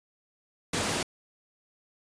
pink high-pass noise, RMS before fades -29 dBFS, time 0.73-1.03 s, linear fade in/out 5 ms, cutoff 110 Hz, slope 12 dB/octave, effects resampled to 22050 Hz

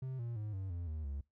triangle tone with pitch steps, 130.81 / 117.89 / 106.25 / 95.76 / 86.3 / 77.78 / 70.1 Hz, C3 / A#2 / G#2 / G2 / F2 / D#2 / C#2, 0 / +20 / +40 / -40 / -20 / 0 / +20 cents, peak -36 dBFS, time 0.02-1.21 s, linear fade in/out 5 ms, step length 170 ms, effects noise-tail reverb RT60 0.2 s tail -23 dB re dry

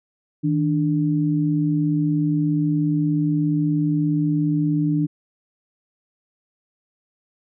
sine tone pair together, 157.83 / 294.7 Hz, D#3 / D4, +25 / +6 cents, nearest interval major seventh, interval 1081 cents, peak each -20 dBFS, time 0.43-5.07 s, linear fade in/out 20 ms, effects none

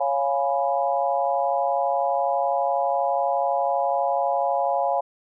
sine chord, C# dominant seventh, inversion none, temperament equal with one note detuned, 554.4 / 698.5 / 830.6 / 990.6 Hz, C#5 / E#5 / G#5 / B5, 0 / 0 / 0 / +5 cents, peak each -25 / -24 / -25 / -30 dBFS, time 0-5.01 s, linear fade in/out 10 ms, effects none

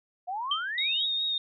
sine exponential sweep, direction up, 698.5 to 3628 Hz, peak -30 dBFS, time 0.27-1.07 s, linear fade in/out 20 ms
sine tone with exponential decay, 3136 Hz, G7, in tune, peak -22 dBFS, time 0.51-0.72 s, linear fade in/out 5 ms, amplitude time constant 44 ms
sine tone with vibrato, 3724 Hz, A#7, 2 cents flat, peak -26 dBFS, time 0.78-1.38 s, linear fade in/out 2 ms, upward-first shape sine, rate 4.8 Hz, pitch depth 24 cents each way
effects none

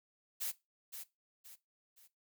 blue noise with echo, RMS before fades -38 dBFS, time 0.4-0.52 s, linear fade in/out 20 ms, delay 520 ms, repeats 3, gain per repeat -8 dB, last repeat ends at 2.08 s, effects noise-tail reverb RT60 0.2 s tail -17 dB re dry

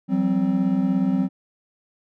triangle chord, F suspended second, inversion none, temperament equal with one note detuned, 174.61 / 191.52 / 261.6 Hz, F3 / G3 / C4, 0 / -40 / 0 cents, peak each -25 / -19 / -20 dBFS, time 0.08-1.29 s, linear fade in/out 50 ms, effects none

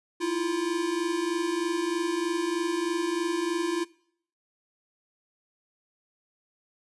square tone pair together, 322 / 345.2 Hz, E4 / F4, -41 / -20 cents, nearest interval minor second, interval 121 cents, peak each -32 / -28 dBFS, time 0.2-3.85 s, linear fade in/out 20 ms, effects noise-tail reverb RT60 0.6 s tail -21 dB re dry + resampled to 24000 Hz

